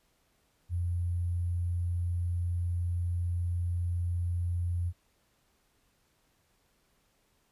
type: tone with sample-and-hold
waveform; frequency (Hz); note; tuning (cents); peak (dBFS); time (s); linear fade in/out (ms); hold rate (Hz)
sine; 87.31; F2; 0; -28; 0.69-4.93; 50; 11025
effects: pink hiss -71 dBFS RMS until 7.51 s + resampled to 32000 Hz